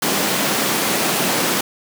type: high-pass noise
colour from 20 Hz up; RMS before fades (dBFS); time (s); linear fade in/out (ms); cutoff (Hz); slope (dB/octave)
pink; -19; 0.02-1.61; 5; 170; 24
effects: none